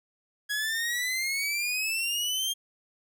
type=exponential sweep; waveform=sawtooth; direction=up; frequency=1661.2 to 3225 Hz; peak=-24 dBFS; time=0.49-2.54 s; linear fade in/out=20 ms; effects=none